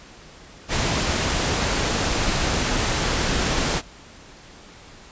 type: noise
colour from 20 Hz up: pink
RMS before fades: -22 dBFS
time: 0.68-3.82 s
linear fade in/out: 50 ms
effects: pink hiss -45 dBFS RMS until 5.11 s + resampled to 16000 Hz